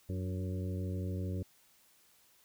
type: harmonic tone with a mistuned harmonic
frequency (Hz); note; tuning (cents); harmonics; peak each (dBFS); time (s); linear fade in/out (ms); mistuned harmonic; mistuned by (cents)
92.5; F#2; 0; 1 / 2 / 3 / 4 / 5 / 6; -35 / -41 / -45 / -47 / -49 / -51; 0.09-1.43; 5; 3; +45
effects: white hiss -66 dBFS RMS until 2.44 s